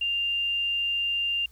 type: tone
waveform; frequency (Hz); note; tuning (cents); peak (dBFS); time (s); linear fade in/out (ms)
sine; 2794; F7; 0; -24; 0.01-1.46; 5
effects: added 60 Hz sine -52 dBFS peak until 1.51 s + white hiss -62 dBFS RMS until 1.51 s